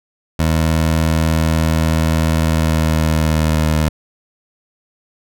20% pulse tone with pitch glide, 80.3 to 77.79 Hz, E2 to D#2, -45 to 0 cents, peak -8 dBFS, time 0.39-3.89 s, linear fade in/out 5 ms, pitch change -55 cents, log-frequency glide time 2.34-3.74 s, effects none

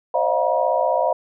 sine tone cluster, 524 / 600 / 655 / 716 / 959 Hz, C5 / D5 / E5 / F5 / A#5, +2 / +37 / -11 / +43 / +49 cents, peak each -23 dBFS, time 0.14-1.13 s, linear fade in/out 5 ms, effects none

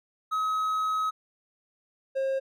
triangle tone pair in turn, 1275 / 536.1 Hz, D#6 / C5, +42 / +42 cents, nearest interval octave + minor third, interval 1500 cents, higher first, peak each -23 dBFS, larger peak neither, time 0.31-1.11 / 2.15-2.4 s, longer first, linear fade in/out 20 ms, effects none

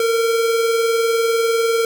square tone pair together, 456.9 / 476.9 Hz, A#4 / A#4, -35 / +39 cents, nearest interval minor second, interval 74 cents, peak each -16 / -26 dBFS, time 0-1.85 s, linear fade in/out 2 ms, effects none

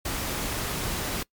pink noise, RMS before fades -30 dBFS, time 0.05-1.23 s, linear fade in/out 5 ms, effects noise-tail reverb RT60 0.1 s tail -23 dB re dry + MP3 96 kbps

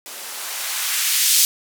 violet noise with band-pass filter sweep, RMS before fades -21 dBFS, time 0.06-1.45 s, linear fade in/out 0 ms, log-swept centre 300 to 4200 Hz, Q 0.87, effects none

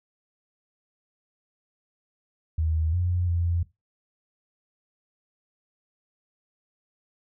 sine tone with pitch steps, 79.6 / 88.8 / 85.8 Hz, D#2 / F2 / F2, +40 / +29 / -30 cents, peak -22 dBFS, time 2.58-3.63 s, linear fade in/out 5 ms, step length 350 ms, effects noise-tail reverb RT60 0.2 s tail -17 dB re dry

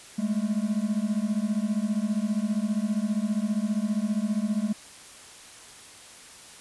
triangle beating tone pair, 204 / 219 Hz, G#3 / A3, -31 / -8 cents, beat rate 15 Hz, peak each -25 dBFS, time 0.18-4.73 s, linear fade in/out 10 ms, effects white hiss -47 dBFS RMS until 6.6 s + resampled to 24000 Hz

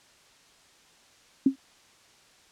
sine tone with exponential decay, 269.5 Hz, C#4, 49 cents flat, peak -13 dBFS, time 1.46-1.56 s, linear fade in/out 5 ms, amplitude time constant 21 ms, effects white hiss -58 dBFS RMS until 2.51 s + low-pass 7000 Hz 12 dB/octave

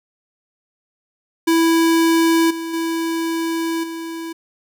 square tone with level steps, 329.6 Hz, E4, in tune, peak -13 / -25 / -20 / -27 dBFS, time 1.47-4.33 s, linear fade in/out 10 ms, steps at 2.5 / 2.73 / 3.83 s, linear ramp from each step 10 ms, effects none

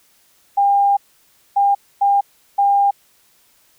sine tone bursts at uneven times, 802 Hz, G5, 39 cents sharp, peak -11 dBFS, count 4, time 0.57-0.97 / 1.56-1.75 / 2.01-2.21 / 2.58-2.91 s, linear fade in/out 10 ms, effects white hiss -56 dBFS RMS until 3.78 s

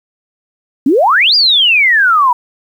sine exponential two-way sweep, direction up then down, 245.7 to 4978 to 944 Hz, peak -6 dBFS, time 0.86-2.33 s, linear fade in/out 5 ms, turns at 1.35 s, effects 7-bit

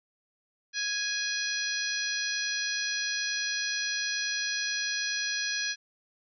harmonic tone, 830.6 Hz, G#5, in tune, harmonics 2 / 3 / 4 / 5 / 6 / 7, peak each -33 / -37 / -39 / -35 / -38 / -36 dBFS, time 0.73-5.76 s, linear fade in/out 50 ms, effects none

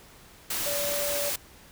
sine tone in noise, 577 Hz, D5, 31 cents flat, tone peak -30 dBFS, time 0.66-1.3 s, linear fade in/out 5 ms, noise white, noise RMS -30 dBFS, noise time 0.5-1.36 s, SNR -3 dB, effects pink hiss -52 dBFS RMS until 1.71 s

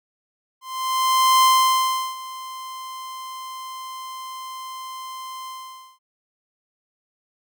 45% pulse tone with ADSR envelope, 1041 Hz, C6, 9 cents flat, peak -12 dBFS, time 0.61-5.99 s, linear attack 820 ms, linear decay 720 ms, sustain -20 dB, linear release 510 ms, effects none

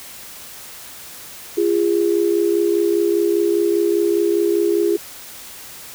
sine tone pair together, 343.3 / 408.3 Hz, F4 / G#4, -30 / -29 cents, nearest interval minor third, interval 301 cents, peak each -17 dBFS, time 1.57-4.97 s, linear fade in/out 10 ms, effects white hiss -37 dBFS RMS until 5.94 s

